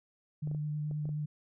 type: tone with vibrato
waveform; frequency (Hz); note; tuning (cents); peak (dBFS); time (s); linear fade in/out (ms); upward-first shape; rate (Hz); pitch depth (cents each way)
sine; 150; D3; +37; -32; 0.42-1.26; 10; sine; 9.5; 13
type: clicks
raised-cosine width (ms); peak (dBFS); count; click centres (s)
2; -34; 6; 0.474 / 0.514 / 0.548 / 0.912 / 1.055 / 1.091
effects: none